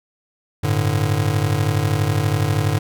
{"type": "chord", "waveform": "square", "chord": "G suspended second", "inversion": "none", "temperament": "just", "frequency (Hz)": [98, 110.25, 147], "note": ["G2", "A2", "D3"], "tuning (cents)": [0, 4, 2], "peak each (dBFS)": -22, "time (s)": [0.63, 2.79], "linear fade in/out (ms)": 10, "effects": []}